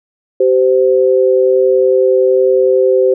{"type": "tone pair together", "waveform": "sine", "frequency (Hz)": [385.2, 516], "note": ["G4", "C5"], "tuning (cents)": [-30, -24], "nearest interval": "perfect fourth", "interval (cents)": 506, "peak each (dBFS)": -10, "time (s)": [0.4, 3.14], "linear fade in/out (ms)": 5, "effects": []}